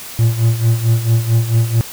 triangle tone with tremolo, 114.6 Hz, A#2, 29 cents flat, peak -6 dBFS, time 0.19-1.81 s, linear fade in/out 0 ms, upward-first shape sine, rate 4.5 Hz, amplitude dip 75%, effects white hiss -31 dBFS RMS until 1.92 s

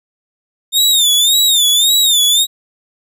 sawtooth tone with vibrato, 3634 Hz, A#7, 45 cents flat, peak -6 dBFS, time 0.72-2.47 s, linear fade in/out 50 ms, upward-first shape sine, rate 1.8 Hz, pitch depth 120 cents each way, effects none

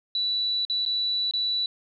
sine tone with dropouts, 3951 Hz, B7, in tune, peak -23 dBFS, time 0.15-1.66 s, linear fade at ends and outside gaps 2 ms, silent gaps 0.651-0.698 / 0.852-0.861 / 1.311-1.336 s, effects none

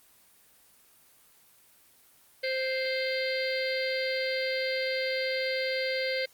harmonic tone, 523.3 Hz, C5, in tune, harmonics 1 / 3 / 4 / 5 / 6 / 7 / 8 / 9, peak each -30 / -39 / -33 / -45 / -42 / -45 / -39 / -39 dBFS, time 2.43-6.26 s, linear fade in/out 10 ms, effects white hiss -60 dBFS RMS until 6.33 s + Opus 24 kbps

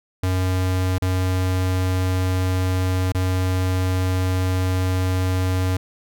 square tone with dropouts, 92.5 Hz, F#2, in tune, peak -19 dBFS, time 0.23-5.77 s, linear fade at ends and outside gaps 5 ms, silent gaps 0.983-1.02 / 3.122-3.147 s, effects none

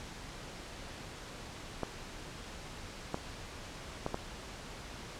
clicks, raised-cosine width 1 ms, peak -19 dBFS, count 4, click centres 1.833 / 3.144 / 4.064 / 4.144 s, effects pink hiss -46 dBFS RMS until 5.19 s + low-pass 7000 Hz 12 dB/octave

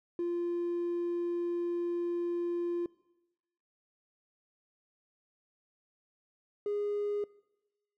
triangle tone pair in turn, 346.4 / 411.9 Hz, F4 / G#4, -14 / -14 cents, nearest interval minor third, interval 300 cents, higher second, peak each -27 dBFS, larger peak neither, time 0.19-2.86 / 6.66-7.24 s, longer first, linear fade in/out 2 ms, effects noise-tail reverb RT60 1.0 s tail -24 dB re dry + tanh soft clip ceiling -26 dBFS

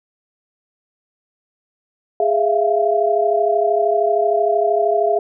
sine tone cluster, 413 / 659 / 692 Hz, G#4 / E5 / F5, -10 / -1 / -16 cents, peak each -18 dBFS, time 2.2-5.19 s, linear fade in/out 2 ms, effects none

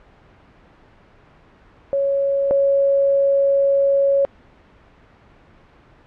sine tone pair in turn, 554.4 / 554.4 Hz, C#5 / C#5, 0 / 0 cents, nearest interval unison, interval 0 cents, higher neither, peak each -16 / -13 dBFS, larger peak second, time 1.93-2.51 / 2.51-4.25 s, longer second, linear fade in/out 0 ms, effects pink hiss -50 dBFS RMS until 6.06 s + low-pass 2000 Hz 12 dB/octave

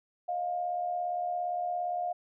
sine tone pair together, 631.6 / 709 Hz, D#5 / F5, +26 / +26 cents, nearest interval major second, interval 200 cents, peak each -38 / -30 dBFS, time 0.28-2.13 s, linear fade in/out 10 ms, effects none

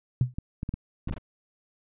sine tone with exponential decay, 125 Hz, B2, 21 cents sharp, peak -15 dBFS, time 0.21-0.34 s, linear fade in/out 2 ms, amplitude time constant 28 ms
clicks, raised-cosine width 5 ms, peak -19 dBFS, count 6, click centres 0.385 / 0.631 / 0.691 / 0.74 / 1.075 / 1.111 s
brown noise bursts, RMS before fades -33 dBFS, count 3, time 1.08-1.183 s, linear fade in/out 5 ms, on 21 ms, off 20 ms
effects resampled to 8000 Hz

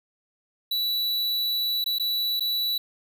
square tone with dropouts, 3943 Hz, B7, 4 cents flat, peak -24 dBFS, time 0.71-2.78 s, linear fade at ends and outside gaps 5 ms, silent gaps 1.842-1.86 / 1.985-1.997 / 2.397-2.406 s, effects none

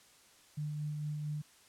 sine tone with tremolo, 150 Hz, D3, 37 cents sharp, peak -34 dBFS, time 0.57-1.42 s, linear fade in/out 10 ms, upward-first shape sine, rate 4.4 Hz, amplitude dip 25%, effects white hiss -62 dBFS RMS until 1.68 s + low-pass 10000 Hz 12 dB/octave

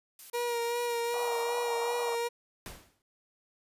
blue noise bursts, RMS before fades -47 dBFS, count 9, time 0.19-1.428 s, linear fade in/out 2 ms, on 110 ms, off 31 ms
30% pulse tone with vibrato, 474.5 Hz, A#4, 31 cents sharp, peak -27 dBFS, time 0.33-2.29 s, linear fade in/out 20 ms, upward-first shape sine, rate 2.6 Hz, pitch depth 25 cents each way
white band-pass noise, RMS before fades -40 dBFS, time 1.14-2.15 s, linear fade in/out 0 ms, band 610 to 1100 Hz, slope 48 dB/octave
pink noise with exponential decay, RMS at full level -40 dBFS, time 2.66-3.02 s, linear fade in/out 1 ms, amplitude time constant 78 ms
effects resampled to 32000 Hz

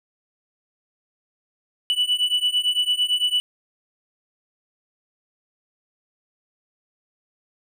triangle beating tone pair, 2960 / 2968.9 Hz, F#7 / F#7, 0 / +5 cents, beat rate 8.9 Hz, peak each -21 / -20 dBFS, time 1.9-3.4 s, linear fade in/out 0 ms, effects none

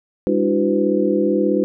sine tone cluster, 202.4 / 297.8 / 334.7 / 373.1 / 503 Hz, G#3 / D4 / E4 / F#4 / B4, -44 / +24 / +26 / +14 / +32 cents, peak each -21 dBFS, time 0.27-1.64 s, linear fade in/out 0 ms, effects none

